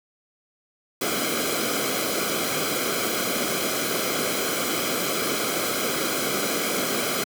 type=noise with comb filter; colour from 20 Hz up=pink; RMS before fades=-25 dBFS; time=1.01-7.24 s; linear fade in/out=5 ms; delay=1.1 ms; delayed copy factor=-0.7; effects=high-pass 200 Hz 12 dB/octave